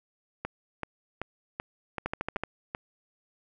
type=two click trains; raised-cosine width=0.5 ms; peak=-17 / -15 dBFS; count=7 / 6; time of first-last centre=0.45-2.749 / 2.06-2.436 s; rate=2.61 / 13.3 Hz; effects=none